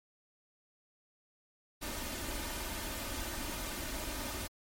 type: noise with comb filter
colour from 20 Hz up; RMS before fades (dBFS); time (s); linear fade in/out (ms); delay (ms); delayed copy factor
pink; -39; 1.81-4.48; 20; 3.3; +0.6
effects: MP3 64 kbps